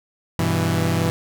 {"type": "chord", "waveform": "sawtooth", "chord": "E minor", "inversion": "first", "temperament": "equal", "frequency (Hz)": [98, 123.47, 164.81], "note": ["G2", "B2", "E3"], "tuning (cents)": [0, 0, 0], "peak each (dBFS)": [-19, -21, -17], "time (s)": [0.39, 1.1], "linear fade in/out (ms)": 0, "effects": []}